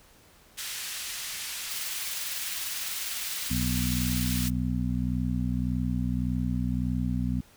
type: band-pass noise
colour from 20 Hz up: pink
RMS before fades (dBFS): -36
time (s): 0.57-4.49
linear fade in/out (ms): 20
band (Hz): 2400 to 15000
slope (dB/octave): 12
type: noise with tremolo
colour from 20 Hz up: blue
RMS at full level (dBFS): -35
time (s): 1.71-4.5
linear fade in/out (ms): 0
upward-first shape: square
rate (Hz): 20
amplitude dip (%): 45
type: harmonic tone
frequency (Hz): 61.74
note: B1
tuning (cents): 0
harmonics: 1 / 2 / 3 / 4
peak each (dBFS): -31 / -31 / -31 / -31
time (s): 3.5-7.41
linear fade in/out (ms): 10
effects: pink hiss -57 dBFS RMS until 7.56 s